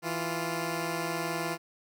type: tone pair together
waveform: 10% pulse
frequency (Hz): 164.81 / 349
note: E3 / F4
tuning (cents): 0 / -1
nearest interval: octave + minor second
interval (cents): 1299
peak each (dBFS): -25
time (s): 0.02-1.58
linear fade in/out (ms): 50
effects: none